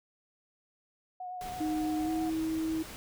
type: tone with vibrato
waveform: sine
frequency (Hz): 729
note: F#5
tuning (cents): -26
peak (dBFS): -37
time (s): 1.2-2.3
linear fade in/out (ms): 5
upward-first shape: sine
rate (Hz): 9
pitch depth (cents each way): 21
type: noise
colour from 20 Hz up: pink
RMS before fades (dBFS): -45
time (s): 1.41-2.96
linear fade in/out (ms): 0
type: tone with pitch glide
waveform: sine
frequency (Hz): 310 to 320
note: D#4 to D#4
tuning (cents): -6 to +49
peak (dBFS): -29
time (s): 1.6-2.83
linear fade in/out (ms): 10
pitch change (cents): +55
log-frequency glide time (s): 2.03-2.1
effects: none